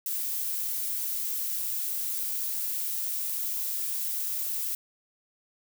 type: noise with high-pass filter sweep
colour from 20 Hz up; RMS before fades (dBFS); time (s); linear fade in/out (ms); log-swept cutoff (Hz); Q
violet; -31; 0.06-4.75; 2; 290 to 920; 0.91
effects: none